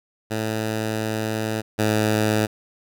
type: tone pair in turn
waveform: 10% pulse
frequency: 109.5 / 107.68 Hz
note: A2 / A2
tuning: -8 / -37 cents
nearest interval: unison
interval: 29 cents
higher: first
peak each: -15 / -10 dBFS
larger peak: second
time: 0.3-1.62 / 1.78-2.47 s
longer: first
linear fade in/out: 20 ms
effects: none